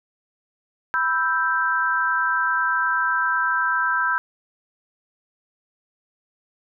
sine chord, E minor, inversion second, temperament equal, 987.8 / 1318.5 / 1568 Hz, B5 / E6 / G6, 0 / 0 / 0 cents, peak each -25 / -24 / -21 dBFS, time 0.94-4.18 s, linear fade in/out 0 ms, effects none

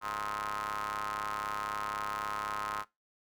sawtooth ring-modulated tone, 103.9 Hz, G#2, 1 cent sharp, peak -27 dBFS, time 0.01-2.85 s, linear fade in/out 50 ms, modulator 1160 Hz, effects noise-tail reverb RT60 0.2 s tail -20 dB re dry

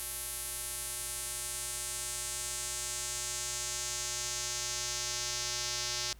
square tone with band-pass filter sweep, 121.1 Hz, B2, 34 cents flat, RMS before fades -37 dBFS, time 0-6.13 s, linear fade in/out 0 ms, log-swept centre 11000 to 5400 Hz, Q 2.2, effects added 55 Hz sine -52 dBFS peak until 6.19 s + pink hiss -62 dBFS RMS until 6.19 s

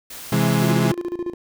white noise, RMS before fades -36 dBFS, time 0.1-0.72 s, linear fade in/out 5 ms
35% pulse chord, C augmented, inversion none, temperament equal, 130.81 / 164.81 / 207.7 Hz, C3 / E3 / G#3, 0 / 0 / 0 cents, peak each -19 dBFS, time 0.32-0.92 s, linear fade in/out 5 ms
triangle tone with tremolo, 349.2 Hz, F4, in tune, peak -20 dBFS, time 0.62-1.34 s, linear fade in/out 5 ms, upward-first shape square, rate 14 Hz, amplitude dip 80%
effects none

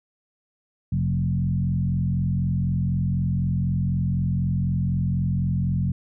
sine tone with frequency modulation, 133.3 Hz, C3, 33 cents sharp, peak -20 dBFS, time 0.92-5.92 s, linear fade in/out 5 ms, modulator 44 Hz, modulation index 1.3, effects none

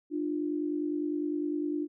sine tone pair together, 299.3 / 349.2 Hz, D4 / F4, +33 / 0 cents, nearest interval minor third, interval 267 cents, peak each -30 / -34 dBFS, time 0.1-1.88 s, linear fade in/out 50 ms, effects none

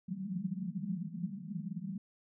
white band-pass noise, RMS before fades -39 dBFS, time 0.08-1.98 s, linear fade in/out 5 ms, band 160 to 210 Hz, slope 96 dB/octave, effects none

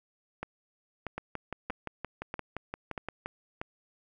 two click trains, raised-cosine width 0.5 ms, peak -20 / -20 dBFS, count 6 / 13, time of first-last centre 0.43-3.615 / 1.18-3.26 s, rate 1.57 / 5.77 Hz, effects none

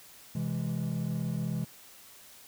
triangle chord, C augmented, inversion none, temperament equal with one note detuned, 128.94 / 164.81 / 207.7 Hz, C3 / E3 / G#3, -25 / 0 / 0 cents, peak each -32 / -30 / -33 dBFS, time 0.35-1.65 s, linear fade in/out 5 ms, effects tanh soft clip ceiling -22 dBFS + white hiss -53 dBFS RMS until 2.47 s

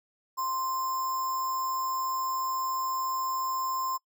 sine tone with sample-and-hold, 1043 Hz, C6, 6 cents flat, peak -28 dBFS, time 0.37-3.98 s, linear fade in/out 20 ms, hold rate 6300 Hz, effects noise-tail reverb RT60 0.1 s tail -23 dB re dry

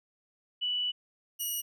sine / 5% pulse tone pair in turn, 2960 / 2904 Hz, F#7 / F#7, 0 / -33 cents, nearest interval unison, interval 33 cents, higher first, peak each -28 / -23 dBFS, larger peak second, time 0.61-0.92 / 1.39-1.62 s, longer first, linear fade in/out 20 ms, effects none

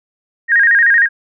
sine tone with vibrato, 1738 Hz, A6, 22 cents flat, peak -7 dBFS, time 0.48-1.09 s, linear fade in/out 50 ms, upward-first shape square, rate 13 Hz, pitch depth 120 cents each way, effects none

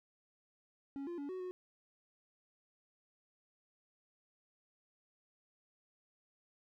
triangle tone with pitch steps, 277 / 346.4 / 284.3 / 371.6 / 365.3 Hz, C#4 / F4 / C#4 / F#4 / F#4, -1 / -14 / +44 / +7 / -22 cents, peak -38 dBFS, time 0.96-1.51 s, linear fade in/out 0 ms, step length 110 ms, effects none

